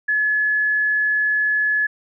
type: tone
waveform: sine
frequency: 1707 Hz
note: G#6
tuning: 47 cents sharp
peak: -16 dBFS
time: 0.08-1.87 s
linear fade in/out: 10 ms
effects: none